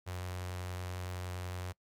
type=tone with notch filter; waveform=sawtooth; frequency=90.7 Hz; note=F#2; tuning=34 cents flat; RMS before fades=-40 dBFS; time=0.06-1.73 s; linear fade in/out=20 ms; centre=230 Hz; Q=0.79; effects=noise-tail reverb RT60 0.1 s tail -23 dB re dry + MP3 96 kbps